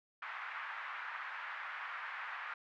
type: band-pass noise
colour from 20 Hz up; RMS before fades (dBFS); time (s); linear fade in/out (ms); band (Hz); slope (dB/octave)
white; -44; 0.22-2.54; 5; 1000 to 1900; 24
effects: none